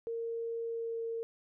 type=tone with pitch glide; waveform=sine; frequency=460.7 to 457.5 Hz; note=A#4 to A#4; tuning=-20 to -32 cents; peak=-34 dBFS; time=0.07-1.23 s; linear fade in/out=0 ms; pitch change=-12 cents; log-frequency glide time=0.66-1.02 s; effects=none